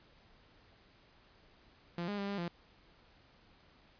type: tone with pitch steps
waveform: sawtooth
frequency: 172.4 / 204.6 / 199.4 / 200.9 / 172.4 Hz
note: F3 / G#3 / G3 / G3 / F3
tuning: -22 / -26 / +30 / +43 / -22 cents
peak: -32 dBFS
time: 1.98-2.48 s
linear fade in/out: 2 ms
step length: 100 ms
effects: pink hiss -64 dBFS RMS until 3.99 s + resampled to 11025 Hz